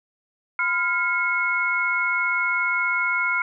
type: tone cluster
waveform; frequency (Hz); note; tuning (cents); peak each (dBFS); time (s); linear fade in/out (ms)
sine; 1009 / 1401 / 2184; B5 / F6 / C#7; +37 / +5 / -26; -29 / -23 / -23; 0.59-3.42; 2
effects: none